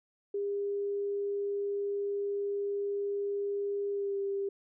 sine tone with pitch glide, 403.3 to 396.4 Hz, G4 to G4, +49 to +19 cents, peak -30 dBFS, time 0.34-4.49 s, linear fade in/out 5 ms, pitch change -30 cents, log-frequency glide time 3.91-4.18 s, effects none

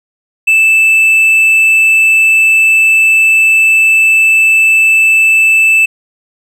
triangle tone, 2637 Hz, E7, in tune, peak -3 dBFS, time 0.47-5.86 s, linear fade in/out 10 ms, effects none

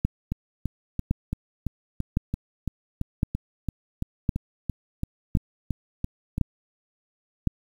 two click trains, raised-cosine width 5 ms, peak -14 / -9 dBFS, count 19 / 8, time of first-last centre 0.32-6.381 / 0.05-7.473 s, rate 2.97 / 0.943 Hz, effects 8-bit

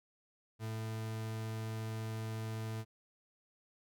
40% pulse tone, 110.7 Hz, A2, 11 cents sharp, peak -37 dBFS, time 0.59-2.85 s, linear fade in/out 50 ms, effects none

